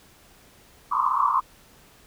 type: band-pass noise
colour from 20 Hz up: pink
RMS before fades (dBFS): -22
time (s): 0.91-1.41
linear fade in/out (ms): 20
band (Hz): 970 to 1200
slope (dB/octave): 96
effects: pink hiss -54 dBFS RMS until 2.06 s